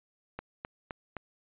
click train, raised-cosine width 0.5 ms, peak -22 dBFS, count 4, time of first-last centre 0.39-1.167 s, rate 3.86 Hz, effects resampled to 8000 Hz

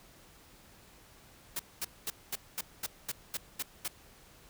white noise bursts, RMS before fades -35 dBFS, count 10, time 1.56-3.88 s, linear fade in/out 5 ms, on 34 ms, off 220 ms, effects pink hiss -58 dBFS RMS until 4.49 s

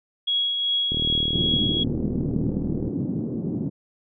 sine tone with tremolo, 3322 Hz, G#7, in tune, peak -19 dBFS, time 0.27-1.84 s, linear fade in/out 10 ms, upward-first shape triangle, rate 2.6 Hz, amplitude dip 40%
click train, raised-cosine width 3 ms, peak -16 dBFS, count 77, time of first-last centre 0.92-2.879 s, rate 38.8 Hz
white band-pass noise, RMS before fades -27 dBFS, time 1.33-3.7 s, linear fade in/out 20 ms, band 120 to 300 Hz, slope 24 dB/octave
effects none

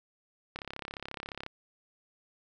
click train, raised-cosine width 0.3 ms, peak -22 dBFS, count 32, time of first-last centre 0.56-1.464 s, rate 34.3 Hz, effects none

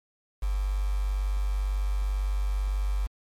sine tone with quantisation, 49 Hz, G1, in tune, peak -24 dBFS, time 0.42-3.07 s, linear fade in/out 10 ms, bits 7, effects MP3 64 kbps

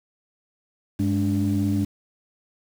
sine tone cluster, 100.2 / 206.2 / 290.5 Hz, G2 / G#3 / D4, +38 / -12 / -19 cents, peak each -23 dBFS, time 0.99-1.85 s, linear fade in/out 10 ms, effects tanh soft clip ceiling -14 dBFS + 7-bit

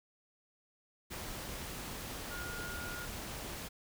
sine tone in noise, 1426 Hz, F6, 36 cents sharp, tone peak -43 dBFS, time 2.3-3.06 s, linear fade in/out 20 ms, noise pink, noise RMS -43 dBFS, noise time 1.1-3.69 s, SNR -3 dB, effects none

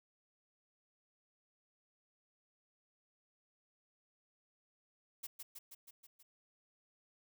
blue noise with echo, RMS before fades -44 dBFS, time 5.23-5.27 s, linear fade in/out 10 ms, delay 160 ms, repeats 6, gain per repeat -3 dB, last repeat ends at 6.23 s, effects none

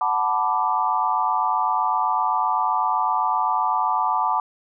sine chord, B minor seventh, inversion second, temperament equal, 740 / 880 / 987.8 / 1174.7 Hz, F#5 / A5 / B5 / D6, 0 / 0 / 0 / 0 cents, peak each -26 / -23 / -24 / -24 dBFS, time 0.01-4.4 s, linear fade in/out 2 ms, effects none

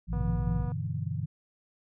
harmonic tone, 56.5 Hz, A1, 47 cents sharp, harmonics 1 / 2 / 3, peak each -30 / -37 / -32 dBFS, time 0.07-0.69 s, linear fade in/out 50 ms
click train, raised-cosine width 1 ms, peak -32 dBFS, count 144, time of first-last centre 0.13-0.718 s, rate 243 Hz
sine chord, E minor seventh, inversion first, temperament equal, 98 / 123.47 / 146.83 / 164.81 Hz, G2 / B2 / D3 / E3, 0 / 0 / 0 / 0 cents, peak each -35 / -35 / -35 / -37 dBFS, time 0.13-1.26 s, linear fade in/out 10 ms
effects none

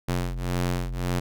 sawtooth ring-modulated tone, 89.2 Hz, F2, 37 cents sharp, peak -18 dBFS, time 0.08-1.2 s, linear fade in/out 10 ms, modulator 43.7 Hz, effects none

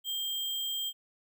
sine tone with sample-and-hold, 3189 Hz, G7, 29 cents sharp, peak -31 dBFS, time 0.04-0.93 s, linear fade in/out 50 ms, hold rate 11025 Hz, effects none

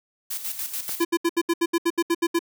blue noise with tremolo, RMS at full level -29 dBFS, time 0.3-1.04 s, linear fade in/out 10 ms, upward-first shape square, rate 6.9 Hz, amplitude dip 60%
click, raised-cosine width 0.5 ms, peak -20 dBFS, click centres 0.893 s
square tone bursts, 338.5 Hz, E4, 46 cents sharp, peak -19 dBFS, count 12, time 1-2.392 s, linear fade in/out 10 ms, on 50 ms, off 72 ms
effects none

